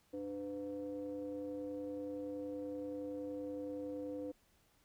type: ring-modulated tone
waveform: triangle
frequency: 103.83 Hz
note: G#2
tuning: in tune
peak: -35 dBFS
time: 0.13-4.32 s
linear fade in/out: 10 ms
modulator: 400 Hz
effects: pink hiss -72 dBFS RMS until 4.84 s